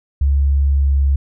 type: tone with pitch glide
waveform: sine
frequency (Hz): 69.7 to 69.1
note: C#2 to C#2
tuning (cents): +10 to -5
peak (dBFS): -11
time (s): 0.21-1.16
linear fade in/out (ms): 5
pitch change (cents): -15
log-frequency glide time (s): 0.72-0.94
effects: none